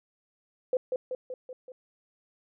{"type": "tone with echo", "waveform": "sine", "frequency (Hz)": 509, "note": "C5", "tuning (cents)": -48, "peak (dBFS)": -22, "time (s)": [0.73, 0.77], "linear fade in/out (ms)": 2, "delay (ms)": 190, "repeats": 5, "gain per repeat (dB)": -4, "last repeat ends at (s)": 1.72, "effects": []}